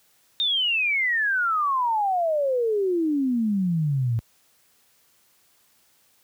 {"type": "exponential sweep", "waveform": "sine", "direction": "down", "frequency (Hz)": [3700, 110.7], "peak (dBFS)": -20, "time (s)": [0.4, 4.19], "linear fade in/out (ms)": 0, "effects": ["white hiss -62 dBFS RMS until 6.23 s", "high-pass 60 Hz 12 dB/octave"]}